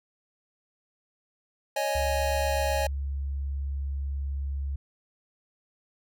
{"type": "chord", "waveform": "square", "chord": "C# suspended second", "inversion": "none", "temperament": "equal", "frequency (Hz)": [554.4, 622.3, 830.6], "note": ["C#5", "D#5", "G#5"], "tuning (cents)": [0, 0, 0], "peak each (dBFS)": -31, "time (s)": [1.76, 2.87], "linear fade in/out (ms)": 5}
{"type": "tone", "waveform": "sine", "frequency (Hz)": 69.3, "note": "C#2", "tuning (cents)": 0, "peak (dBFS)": -28, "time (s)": [1.95, 4.76], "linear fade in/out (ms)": 5}
{"effects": []}